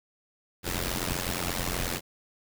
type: noise with amplitude modulation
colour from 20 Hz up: pink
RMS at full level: -27 dBFS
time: 0.63-2.01 s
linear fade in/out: 50 ms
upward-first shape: sine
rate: 88.2 Hz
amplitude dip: 90%
effects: none